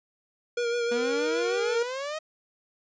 square tone with vibrato, 474.2 Hz, A#4, 30 cents sharp, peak -26 dBFS, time 0.57-1.83 s, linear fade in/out 5 ms, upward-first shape sine, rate 6.4 Hz, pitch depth 28 cents each way
sawtooth exponential sweep, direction up, 233.1 to 637 Hz, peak -27 dBFS, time 0.91-2.19 s, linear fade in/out 10 ms
effects resampled to 16000 Hz

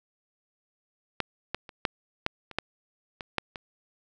clicks, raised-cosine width 0.3 ms, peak -10 / -13 / -27 / -8 / -9 / -26 / -10 / -20 / -9 / -21 dBFS, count 10, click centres 1.203 / 1.546 / 1.692 / 1.852 / 2.264 / 2.513 / 2.586 / 3.208 / 3.383 / 3.558 s, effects none

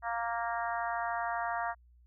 harmonic tone, 232.8 Hz, A#3, 2 cents flat, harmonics 3 / 4 / 5 / 6 / 7 / 8, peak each -35 / -37 / -39 / -41 / -42 / -43 dBFS, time 0.02-1.75 s, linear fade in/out 50 ms, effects added 60 Hz sine -58 dBFS peak until 2.06 s

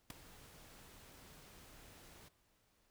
pink noise with ADSR envelope, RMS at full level -41 dBFS, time 0.1-2.29 s, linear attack 3 ms, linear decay 8 ms, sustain -18 dB, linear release 14 ms, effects pink hiss -75 dBFS RMS until 2.9 s

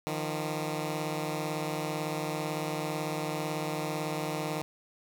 10% pulse beating tone pair, 153.6 / 171.6 Hz, D#3 / F3, -22 / -30 cents, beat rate 18 Hz, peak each -24 / -29 dBFS, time 0.07-4.62 s, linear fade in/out 0 ms, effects none

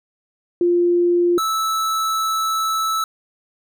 sine / square tone pair in turn, 349.2 / 1310.8 Hz, F4 / E6, 0 / -10 cents, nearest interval octave + major seventh, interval 2290 cents, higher second, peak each -13 / -19 dBFS, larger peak first, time 0.61-1.38 / 1.38-3.04 s, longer second, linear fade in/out 2 ms, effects none

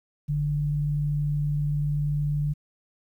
sine tone pair together, 46.14 / 146.5 Hz, F#1 / D3, -4 / -4 cents, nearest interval octave + minor sixth, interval 2000 cents, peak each -33 / -23 dBFS, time 0.28-2.54 s, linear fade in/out 20 ms, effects 10-bit

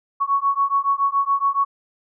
sine beating tone pair, 1108.7 / 1115.8 Hz, C#6 / C#6, 0 / +11 cents, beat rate 7.1 Hz, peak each -20 dBFS, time 0.2-1.65 s, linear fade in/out 20 ms, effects none

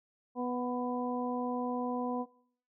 harmonic tone with a mistuned harmonic, 246.9 Hz, B3, in tune, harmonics 1 / 2 / 3 / 4, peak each -34 / -37 / -39 / -40 dBFS, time 0.35-2.26 s, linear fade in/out 50 ms, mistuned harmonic 4, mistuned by +16 cents, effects noise-tail reverb RT60 0.6 s tail -21 dB re dry

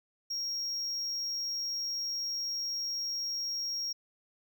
triangle tone, 5588 Hz, F8, in tune, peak -31 dBFS, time 0.3-3.93 s, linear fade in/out 10 ms, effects none

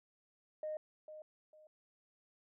sine tone with echo, 616 Hz, D#5, 17 cents flat, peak -37 dBFS, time 0.63-0.77 s, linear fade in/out 2 ms, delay 450 ms, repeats 2, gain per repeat -11 dB, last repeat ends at 1.67 s, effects tanh soft clip ceiling -33 dBFS

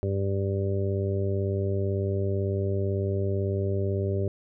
harmonic tone, 98 Hz, G2, in tune, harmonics 1 / 2 / 3 / 4 / 5 / 6, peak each -26 / -35 / -39 / -30 / -38 / -36 dBFS, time 0.03-4.28 s, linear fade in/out 0 ms, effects none

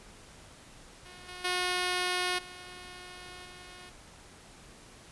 5% pulse tone with level steps, 361.4 Hz, F#4, 41 cents flat, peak -38 / -31 / -17 / -34 / -37 dBFS, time 1.05-3.9 s, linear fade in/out 10 ms, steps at 1.28 / 1.44 / 2.38 / 3.45 s, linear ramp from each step 10 ms, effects pink hiss -53 dBFS RMS until 5.11 s + resampled to 24000 Hz

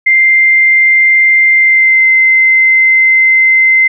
sine tone with pitch glide, 2093 to 2070 Hz, C7 to C7, 0 to -19 cents, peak -4 dBFS, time 0.06-3.88 s, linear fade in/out 10 ms, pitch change -19 cents, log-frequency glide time 1.54-2.11 s, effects none

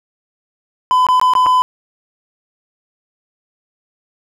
triangle tone with dropouts, 1009 Hz, B5, 37 cents sharp, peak -7 dBFS, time 0.91-1.62 s, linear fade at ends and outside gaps 0 ms, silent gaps 1.067-1.087 / 1.198-1.214 / 1.336-1.352 / 1.461-1.466 s, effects none

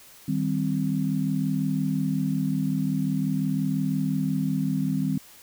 sine chord, C minor, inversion first, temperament equal, 155.56 / 196 / 261.6 Hz, Eb3 / G3 / C4, 0 / 0 / 0 cents, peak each -27 dBFS, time 0.28-5.18 s, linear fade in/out 5 ms, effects white hiss -50 dBFS RMS until 5.42 s

